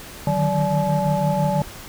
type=tone cluster; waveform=sine; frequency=149.8 / 155.8 / 187.6 / 580 / 857 Hz; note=D3 / D#3 / F#3 / D5 / A5; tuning=+35 / +3 / +24 / -22 / -46 cents; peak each=-23 dBFS; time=0.27-1.62 s; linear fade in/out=2 ms; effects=tanh soft clip ceiling -10 dBFS + pink hiss -38 dBFS RMS until 1.88 s